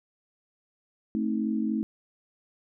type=chord; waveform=sine; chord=A diminished; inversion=none; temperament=just; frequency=220 / 264 / 316.8 Hz; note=A3 / C4 / Eb4; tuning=0 / +16 / +31 cents; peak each=-27 / -32 / -31 dBFS; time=1.15-1.83 s; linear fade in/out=0 ms; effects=none